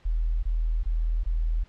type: tone bursts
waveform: sine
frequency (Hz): 40.52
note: E1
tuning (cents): -29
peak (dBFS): -22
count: 4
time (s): 0.05-1.639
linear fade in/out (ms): 10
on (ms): 380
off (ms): 23
effects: pink hiss -59 dBFS RMS until 1.68 s + low-pass 4000 Hz 12 dB/octave